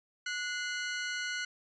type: tone pair together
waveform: sawtooth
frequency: 1467 / 2070 Hz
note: F#6 / C7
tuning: -15 / -19 cents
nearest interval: tritone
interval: 596 cents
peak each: -31 / -36 dBFS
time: 0.26-1.45 s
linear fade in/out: 5 ms
effects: resampled to 16000 Hz